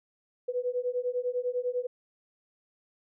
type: beating tone pair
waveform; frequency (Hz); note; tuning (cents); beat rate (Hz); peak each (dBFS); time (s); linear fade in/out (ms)
sine; 490 / 500; B4 / B4; -14 / +21; 10; -31; 0.48-1.87; 10
effects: none